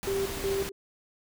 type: noise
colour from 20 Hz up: pink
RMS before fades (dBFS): -36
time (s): 0.03-0.69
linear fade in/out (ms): 0
type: tone with tremolo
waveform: sine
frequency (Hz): 392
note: G4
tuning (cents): 0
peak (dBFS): -26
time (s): 0.07-0.72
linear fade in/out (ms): 5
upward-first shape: square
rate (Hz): 2.7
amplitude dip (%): 80
effects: none